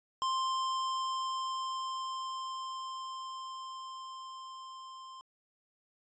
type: tone with level ramp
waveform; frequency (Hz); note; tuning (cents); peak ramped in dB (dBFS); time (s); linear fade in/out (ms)
square; 1048; C6; +2; -30 to -47; 0.22-5.21; 0
effects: resampled to 16000 Hz